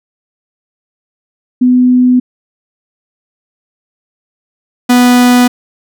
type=tone pair in turn; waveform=sine / 45% pulse; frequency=250.4 / 246.5 Hz; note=B3 / B3; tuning=+24 / -3 cents; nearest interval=unison; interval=27 cents; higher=first; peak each=-4 dBFS; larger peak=neither; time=1.61-2.2 / 4.89-5.48 s; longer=neither; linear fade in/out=10 ms; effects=none